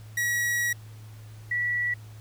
45% pulse / sine tone pair in turn, 1917 / 1946 Hz, A#6 / B6, +48 / -26 cents, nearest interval unison, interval 26 cents, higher second, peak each -24 dBFS, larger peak neither, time 0.17-0.73 / 1.51-1.94 s, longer first, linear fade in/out 5 ms, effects added 108 Hz sine -42 dBFS peak until 2.2 s + pink hiss -55 dBFS RMS until 2.2 s

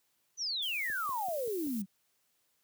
sine exponential sweep, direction down, 6210 to 182.6 Hz, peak -32 dBFS, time 0.37-1.86 s, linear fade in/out 50 ms
violet noise, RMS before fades -45 dBFS, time 0.62-1.82 s, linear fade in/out 5 ms
click train, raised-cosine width 2 ms, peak -39 dBFS, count 5, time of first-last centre 0.9-1.669 s, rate 5.2 Hz
effects white hiss -75 dBFS RMS until 2.63 s + high-pass 60 Hz 12 dB/octave

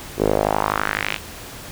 sawtooth tone with band-pass filter sweep, 51.91 Hz, G#1, in tune, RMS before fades -21 dBFS, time 0.17-1.19 s, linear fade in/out 50 ms, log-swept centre 390 to 2900 Hz, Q 2.6, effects pink hiss -36 dBFS RMS until 1.71 s

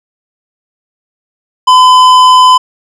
sine tone with tanh clipping, 1013 Hz, B5, 44 cents sharp, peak -3 dBFS, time 1.67-2.58 s, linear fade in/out 10 ms, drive 13 dB, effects none

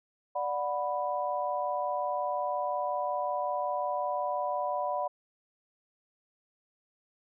sine chord, B minor, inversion first, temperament equal with one note detuned, 587.3 / 732.8 / 987.8 Hz, D5 / F#5 / B5, 0 / -17 / 0 cents, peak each -33 dBFS, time 0.35-5.08 s, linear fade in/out 10 ms, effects none

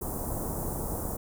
pink band-stop noise, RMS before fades -33 dBFS, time 0.01-1.17 s, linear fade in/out 10 ms, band 1000 to 8600 Hz, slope 24 dB/octave, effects none

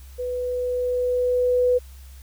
sine tone with level ramp, 496.2 Hz, B4, 8 cents sharp, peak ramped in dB -25 to -15 dBFS, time 0.18-1.79 s, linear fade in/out 20 ms, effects added 66 Hz sine -40 dBFS peak until 2.22 s + white hiss -53 dBFS RMS until 2.22 s

